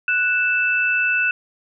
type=tone pair together; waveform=sine; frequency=1480 / 2639 Hz; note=F#6 / E7; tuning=0 / +1 cents; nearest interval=minor seventh; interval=1001 cents; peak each=-19 dBFS; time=0.08-1.31 s; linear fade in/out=2 ms; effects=none